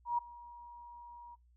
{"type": "tone with ADSR envelope", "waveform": "sine", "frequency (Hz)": 954, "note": "A#5", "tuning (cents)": 40, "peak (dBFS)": -27, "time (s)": [0.05, 1.36], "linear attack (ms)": 130, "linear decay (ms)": 12, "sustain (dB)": -21, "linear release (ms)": 21, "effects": ["noise-tail reverb RT60 0.2 s tail -24 dB re dry", "added 60 Hz sine -63 dBFS peak until 1.56 s"]}